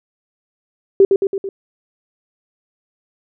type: tone with echo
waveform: sine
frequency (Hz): 390.8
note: G4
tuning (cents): -5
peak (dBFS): -5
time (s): 1-1.05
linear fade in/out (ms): 2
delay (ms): 110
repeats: 4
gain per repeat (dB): -4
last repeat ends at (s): 1.49
effects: none